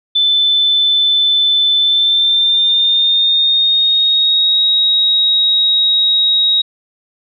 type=tone with pitch glide; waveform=sine; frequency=3520 to 3794 Hz; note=A7 to A#7; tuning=0 to +30 cents; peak=-9 dBFS; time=0.15-6.62 s; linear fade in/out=10 ms; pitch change=+130 cents; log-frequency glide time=1.78-4.62 s; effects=none

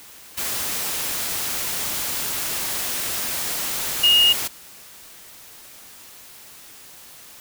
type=tone in noise; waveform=sine; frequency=2857 Hz; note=F7; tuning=39 cents sharp; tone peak=-12 dBFS; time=4.03-4.33 s; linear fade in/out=10 ms; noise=white; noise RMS=-26 dBFS; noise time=0.37-4.48 s; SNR=+11 dB; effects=white hiss -44 dBFS RMS until 7.4 s

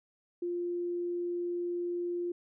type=tone; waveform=sine; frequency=349.7 Hz; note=F4; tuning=2 cents sharp; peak=-31 dBFS; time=0.42-2.32 s; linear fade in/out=5 ms; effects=none

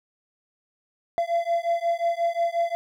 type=beating tone pair; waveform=triangle; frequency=678 / 683.6 Hz; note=E5 / F5; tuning=+49 / -37 cents; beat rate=5.6 Hz; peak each=-23 dBFS; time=1.18-2.75 s; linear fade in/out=0 ms; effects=none

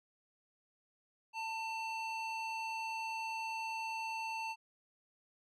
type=tone with band-pass filter; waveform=square; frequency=895 Hz; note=A5; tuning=29 cents sharp; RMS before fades=-40 dBFS; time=1.33-4.56 s; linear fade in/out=50 ms; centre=2100 Hz; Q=1.2; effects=none

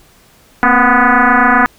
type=tone with frequency modulation; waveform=sine; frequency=233.1 Hz; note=A#3; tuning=in tune; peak=-6 dBFS; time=0.63-1.66 s; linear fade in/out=0 ms; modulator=247 Hz; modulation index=6.6; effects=pink hiss -47 dBFS RMS until 1.78 s

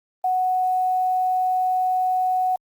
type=tone with quantisation; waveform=sine; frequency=740 Hz; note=F#5; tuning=in tune; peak=-18 dBFS; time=0.24-2.56 s; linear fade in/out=5 ms; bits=8; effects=Opus 24 kbps

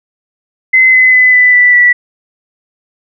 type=tone with pitch steps; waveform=sine; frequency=2049 / 2030 / 2011 / 1993 / 1974.6 / 1956.5 Hz; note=C7 / B6 / B6 / B6 / B6 / B6; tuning=-37 / +47 / +31 / +15 / -1 / -17 cents; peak=-3 dBFS; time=0.73-1.93 s; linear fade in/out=10 ms; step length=200 ms; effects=none

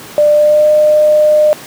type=tone with pitch glide; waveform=sine; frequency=595 to 606.1 Hz; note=D5 to D#5; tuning=+22 to -46 cents; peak=-5 dBFS; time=0.18-1.53 s; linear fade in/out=0 ms; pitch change=+32 cents; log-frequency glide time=0.3-0.69 s; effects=pink hiss -31 dBFS RMS until 1.66 s + high-pass 150 Hz 12 dB/octave

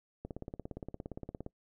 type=click train; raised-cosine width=2 ms; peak=-27 dBFS; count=22; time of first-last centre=0.25-1.464 s; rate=17.3 Hz; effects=noise-tail reverb RT60 0.1 s tail -23 dB re dry

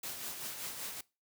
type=noise with tremolo; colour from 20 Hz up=white; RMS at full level=-40 dBFS; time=0.03-1.01 s; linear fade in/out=5 ms; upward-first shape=sine; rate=5.2 Hz; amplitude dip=45%; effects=noise-tail reverb RT60 0.3 s tail -23 dB re dry + high-pass 80 Hz 12 dB/octave

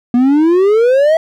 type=exponential sweep; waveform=triangle; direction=up; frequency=237.4 to 660 Hz; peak=-5 dBFS; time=0.14-1.17 s; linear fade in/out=2 ms; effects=none

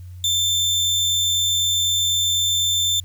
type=tone; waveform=30% pulse; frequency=3556 Hz; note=A7; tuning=18 cents sharp; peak=-15 dBFS; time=0.24-3 s; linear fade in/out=2 ms; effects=added 90 Hz sine -34 dBFS peak until 3.04 s + white hiss -59 dBFS RMS until 3.04 s

